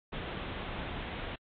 pink low-pass noise, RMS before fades -39 dBFS, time 0.12-1.36 s, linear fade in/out 10 ms, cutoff 3700 Hz, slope 96 dB/octave, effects AAC 48 kbps

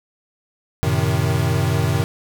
square chord, F# diminished seventh, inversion none, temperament equal with one note detuned, 92.5 / 111.99 / 130.81 / 155.56 Hz, F#2 / A2 / C3 / Eb3, 0 / +31 / 0 / 0 cents, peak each -23 dBFS, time 0.83-2.04 s, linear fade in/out 0 ms, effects none

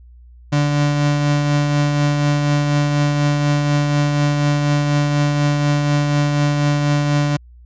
35% pulse tone with tremolo, 145.9 Hz, D3, 11 cents flat, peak -11 dBFS, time 0.52-7.37 s, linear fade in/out 10 ms, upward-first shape triangle, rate 4.1 Hz, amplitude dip 35%, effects added 60 Hz sine -40 dBFS peak until 7.65 s + resampled to 16000 Hz

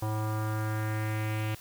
square tone with low-pass filter sweep, 108.2 Hz, A2, 29 cents flat, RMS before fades -31 dBFS, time 0.02-1.55 s, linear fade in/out 5 ms, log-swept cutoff 970 to 2800 Hz, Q 2.5, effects white hiss -50 dBFS RMS until 1.6 s

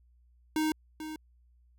square tone with echo, 311.1 Hz, D#4, in tune, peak -27 dBFS, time 0.56-0.72 s, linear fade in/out 2 ms, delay 440 ms, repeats 1, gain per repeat -11 dB, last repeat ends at 1.16 s, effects added 60 Hz sine -60 dBFS peak until 1.78 s

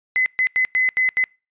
sine tone bursts at uneven times, 2029 Hz, B6, 46 cents sharp, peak -15 dBFS, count 6, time 0.16-0.26 / 0.39-0.47 / 0.56-0.65 / 0.75-0.89 / 0.97-1.09 / 1.17-1.24 s, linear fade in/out 0 ms, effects noise-tail reverb RT60 0.3 s tail -26 dB re dry + resampled to 8000 Hz

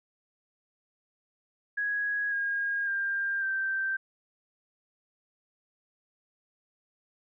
sine tone with pitch steps, 1661.2 / 1628 / 1595.4 / 1563.4 Hz, G#6 / G#6 / G6 / G6, 0 / -35 / +30 / -5 cents, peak -27 dBFS, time 1.77-3.97 s, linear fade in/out 10 ms, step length 550 ms, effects none

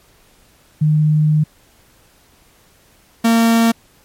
sine / 45% pulse tone pair in turn, 152.9 / 229.1 Hz, D#3 / A#3, -30 / -30 cents, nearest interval perfect fifth, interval 700 cents, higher second, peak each -10 dBFS, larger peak neither, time 0.81-1.44 / 3.24-3.72 s, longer first, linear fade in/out 10 ms, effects pink hiss -52 dBFS RMS until 4.04 s + MP3 64 kbps

